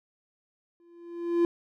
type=tone with exponential growth; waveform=triangle; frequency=342.6 Hz; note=F4; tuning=33 cents flat; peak=-16 dBFS; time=0.8-1.45 s; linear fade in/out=1 ms; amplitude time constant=140 ms; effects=none